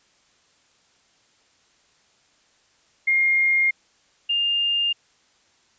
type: tone pair in turn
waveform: sine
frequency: 2128 / 2810 Hz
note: C7 / F7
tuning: +29 / +10 cents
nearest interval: perfect fourth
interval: 481 cents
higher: second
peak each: -16 / -19 dBFS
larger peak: first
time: 3.07-3.71 / 4.29-4.93 s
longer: neither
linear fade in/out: 10 ms
effects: white hiss -61 dBFS RMS until 5.78 s + resampled to 16000 Hz